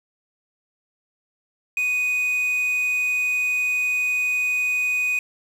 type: tone with quantisation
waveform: triangle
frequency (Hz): 2488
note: D#7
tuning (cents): -1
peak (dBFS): -18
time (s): 1.77-5.19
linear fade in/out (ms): 2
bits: 7
effects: none